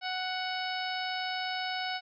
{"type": "harmonic tone with a mistuned harmonic", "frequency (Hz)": 741, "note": "F#5", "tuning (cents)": 2, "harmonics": [1, 2, 3, 4, 5, 6, 7], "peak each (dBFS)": [-35, -38, -40, -41, -42, -43, -43], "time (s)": [0.01, 2.01], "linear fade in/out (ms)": 50, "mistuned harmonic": 5, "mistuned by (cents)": 44, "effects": []}